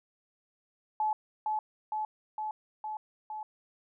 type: tone with echo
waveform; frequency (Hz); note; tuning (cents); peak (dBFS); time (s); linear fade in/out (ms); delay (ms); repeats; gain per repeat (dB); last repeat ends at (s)
sine; 859; A5; -42; -26; 1-1.13; 2; 460; 5; -2; 3.43
effects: none